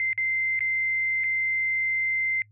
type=tone with dropouts; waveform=sine; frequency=2081 Hz; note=C7; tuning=10 cents flat; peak=-23 dBFS; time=0-2.42 s; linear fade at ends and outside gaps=1 ms; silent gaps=0.131-0.177 / 0.592-0.606 / 1.237-1.241 s; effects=noise-tail reverb RT60 0.1 s tail -25 dB re dry + added 105 Hz sine -54 dBFS peak until 2.51 s